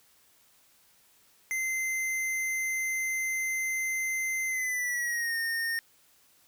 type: tone with pitch glide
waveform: square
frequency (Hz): 2073 to 1836.2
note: C7 to A#6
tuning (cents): -17 to -27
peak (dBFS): -29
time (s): 1.51-5.79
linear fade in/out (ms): 0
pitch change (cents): -210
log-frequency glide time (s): 4.47-5.37
effects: white hiss -63 dBFS RMS until 6.47 s